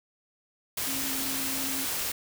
sine tone in noise, 269.1 Hz, C4, 49 cents sharp, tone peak -37 dBFS, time 0.87-1.85 s, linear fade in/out 5 ms, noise white, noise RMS -31 dBFS, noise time 0.77-2.12 s, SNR -9 dB, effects none

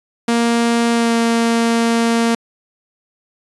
sawtooth tone with pitch glide, 233.9 to 231.2 Hz, A#3 to A#3, +6 to -14 cents, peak -9 dBFS, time 0.28-2.35 s, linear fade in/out 5 ms, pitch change -20 cents, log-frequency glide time 0.92-1.13 s, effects resampled to 24000 Hz

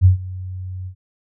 sine tone with ADSR envelope, 92.5 Hz, F#2, in tune, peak -5 dBFS, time 0.01-0.95 s, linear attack 42 ms, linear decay 120 ms, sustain -21 dB, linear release 84 ms, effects none

